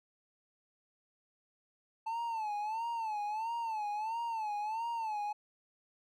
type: tone with vibrato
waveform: triangle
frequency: 880 Hz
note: A5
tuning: in tune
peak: -32 dBFS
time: 2.06-5.33 s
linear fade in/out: 10 ms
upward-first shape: sine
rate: 1.5 Hz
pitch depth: 110 cents each way
effects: none

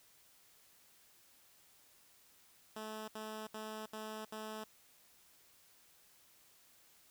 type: tone bursts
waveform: 10% pulse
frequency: 216.8 Hz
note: A3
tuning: 25 cents flat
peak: -35 dBFS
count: 5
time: 2.76-4.64 s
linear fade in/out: 5 ms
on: 320 ms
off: 70 ms
effects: white hiss -66 dBFS RMS until 7.1 s

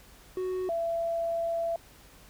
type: tone pair in turn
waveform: triangle / sine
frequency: 370 / 670.6 Hz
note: F#4 / E5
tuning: 0 / +30 cents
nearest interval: minor seventh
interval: 1030 cents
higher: second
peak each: -27 dBFS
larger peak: neither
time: 0.37-0.69 / 0.69-1.76 s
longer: second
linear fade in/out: 2 ms
effects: added 50 Hz sine -59 dBFS peak until 2.29 s + pink hiss -55 dBFS RMS until 2.29 s

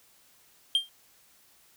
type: tone with exponential decay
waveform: triangle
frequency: 3184 Hz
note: G7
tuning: 26 cents sharp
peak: -16 dBFS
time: 0.75-0.89 s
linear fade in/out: 1 ms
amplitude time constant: 30 ms
effects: white hiss -61 dBFS RMS until 1.76 s

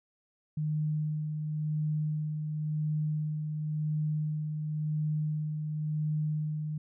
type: tone with tremolo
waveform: sine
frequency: 152.8 Hz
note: D#3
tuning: 31 cents flat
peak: -27 dBFS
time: 0.57-6.78 s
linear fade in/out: 5 ms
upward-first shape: sine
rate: 0.94 Hz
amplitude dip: 40%
effects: none

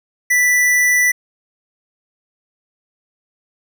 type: tone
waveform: square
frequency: 1975.5 Hz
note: B6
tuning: in tune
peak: -12 dBFS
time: 0.3-1.12 s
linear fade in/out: 10 ms
effects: none

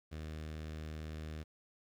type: tone with notch filter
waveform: sawtooth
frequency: 77.78 Hz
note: D#2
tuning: in tune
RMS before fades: -44 dBFS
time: 0.11-1.44 s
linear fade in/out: 20 ms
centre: 900 Hz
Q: 1.7
effects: low-pass 6000 Hz 12 dB/octave + 11-bit

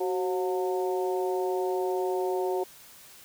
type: harmonic tone with a mistuned harmonic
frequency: 180 Hz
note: F#3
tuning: 47 cents flat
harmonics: 2 / 3 / 4 / 5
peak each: -27 / -35 / -34 / -36 dBFS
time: 0-2.64 s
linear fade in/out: 10 ms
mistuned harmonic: 2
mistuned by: +60 cents
effects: white hiss -51 dBFS RMS until 3.24 s

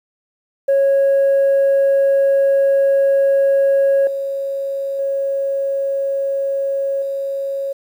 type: tone with level steps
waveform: sine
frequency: 550 Hz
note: C#5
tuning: 14 cents flat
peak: -9 / -19 / -16 / -19 dBFS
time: 0.68-7.73 s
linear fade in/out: 10 ms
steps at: 4.07 / 4.99 / 7.02 s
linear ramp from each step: 2 ms
effects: tanh soft clip ceiling -9 dBFS + 8-bit

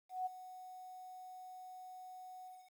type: tone with ADSR envelope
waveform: sine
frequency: 740 Hz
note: F#5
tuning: in tune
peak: -34 dBFS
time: 0.09-2.72 s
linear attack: 170 ms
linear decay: 18 ms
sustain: -15 dB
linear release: 250 ms
effects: 11-bit

